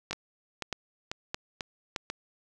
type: two click trains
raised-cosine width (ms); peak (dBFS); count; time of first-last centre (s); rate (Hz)
0.2; -14 / -16; 4 / 5; 0.11-1.962 / 0.13-2.1; 1.62 / 2.03
effects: none

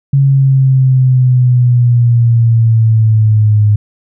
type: exponential sweep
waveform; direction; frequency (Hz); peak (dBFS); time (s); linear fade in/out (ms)
sine; down; 138.59 to 104.3; -5; 0.13-3.76; 5
effects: none

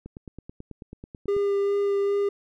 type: click train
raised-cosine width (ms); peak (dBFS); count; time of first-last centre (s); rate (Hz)
3; -26; 13; 0.06-1.366; 9.19
type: tone with vibrato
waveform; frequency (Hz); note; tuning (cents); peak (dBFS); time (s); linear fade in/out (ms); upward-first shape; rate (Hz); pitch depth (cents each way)
triangle; 401.5; G4; +41; -19; 1.28-2.29; 5; sine; 2.5; 11
effects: none

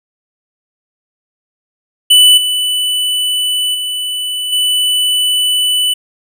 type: tone with level steps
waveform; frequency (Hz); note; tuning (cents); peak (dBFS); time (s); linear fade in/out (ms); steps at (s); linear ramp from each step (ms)
square; 2984; F#7; +14; -4 / -13 / -17 / -11; 2.1-5.94; 10; 2.37 / 3.74 / 4.52; 10
effects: none

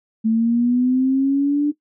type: linear sweep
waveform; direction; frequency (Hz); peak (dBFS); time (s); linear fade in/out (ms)
sine; up; 220 to 296.2; -14; 0.24-1.72; 20
effects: noise-tail reverb RT60 0.1 s tail -17 dB re dry

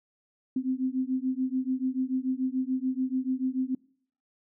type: beating tone pair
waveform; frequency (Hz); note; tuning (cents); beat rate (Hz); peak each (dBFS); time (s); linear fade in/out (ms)
sine; 255.9 / 262.8; C4 / C4; -38 / +8; 6.9; -29; 0.56-3.75; 5
effects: noise-tail reverb RT60 0.6 s tail -25 dB re dry

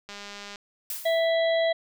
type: click train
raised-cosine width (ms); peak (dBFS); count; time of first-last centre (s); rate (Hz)
0.2; -23; 96; 0.09-0.558; 203
type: noise with exponential decay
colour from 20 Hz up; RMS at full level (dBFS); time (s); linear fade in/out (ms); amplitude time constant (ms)
blue; -30; 0.9-1.36; 2; 100
type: harmonic tone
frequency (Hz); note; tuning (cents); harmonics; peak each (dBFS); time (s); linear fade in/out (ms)
659.3; E5; 0; 1 / 3 / 5 / 6; -21 / -31 / -35 / -37; 1.05-1.73; 10
effects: none

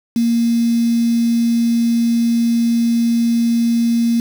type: tone with quantisation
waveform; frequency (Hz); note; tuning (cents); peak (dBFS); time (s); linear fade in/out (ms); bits
sine; 233.1; A#3; 0; -12; 0.16-4.2; 2; 5
effects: none

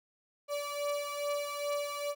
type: beating tone pair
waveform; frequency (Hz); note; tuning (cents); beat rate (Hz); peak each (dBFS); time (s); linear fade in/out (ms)
35% pulse; 578 / 580.4; D5 / D5; -28 / -21; 2.4; -33 / -36; 0.48-2.15; 50
effects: none

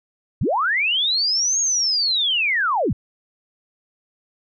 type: linear two-way sweep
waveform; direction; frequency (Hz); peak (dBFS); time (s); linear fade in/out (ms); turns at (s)
sine; up then down; 60.6 to 6645 to 60.6; -17; 0.41-2.93; 5; 1.6
effects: none

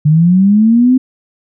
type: linear sweep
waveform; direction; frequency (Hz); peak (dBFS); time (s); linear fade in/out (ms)
sine; up; 146.83 to 261.6; -5; 0.05-0.98; 10
effects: none

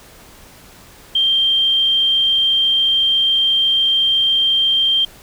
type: tone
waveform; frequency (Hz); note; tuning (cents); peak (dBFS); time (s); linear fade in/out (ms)
sine; 3167; G7; +17; -12; 1.15-5.05; 5
effects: pink hiss -43 dBFS RMS until 5.22 s

